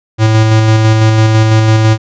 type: tone with tremolo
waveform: square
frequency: 110 Hz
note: A2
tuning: in tune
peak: -5 dBFS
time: 0.18-1.98 s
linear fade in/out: 50 ms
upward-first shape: square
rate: 6 Hz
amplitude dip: 25%
effects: resampled to 16000 Hz